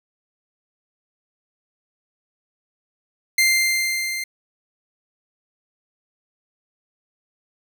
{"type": "tone with level ramp", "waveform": "sawtooth", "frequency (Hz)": 2093, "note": "C7", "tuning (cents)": 0, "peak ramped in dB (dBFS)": [-10, -22], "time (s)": [3.38, 4.24], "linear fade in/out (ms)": 5, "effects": []}